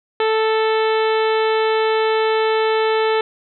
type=harmonic tone; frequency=440 Hz; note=A4; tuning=in tune; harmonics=1 / 2 / 3 / 4 / 5 / 6 / 7 / 8 / 9; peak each=-16 / -22 / -26 / -28 / -30 / -32 / -33 / -34 / -35 dBFS; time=0.2-3.21 s; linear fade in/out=2 ms; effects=none